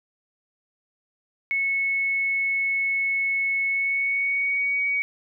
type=tone with pitch glide; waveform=sine; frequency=2200 to 2253 Hz; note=C#7 to C#7; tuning=-14 to +28 cents; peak=-21 dBFS; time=1.51-5.02 s; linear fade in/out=0 ms; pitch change=+42 cents; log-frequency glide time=3.68-4.76 s; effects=none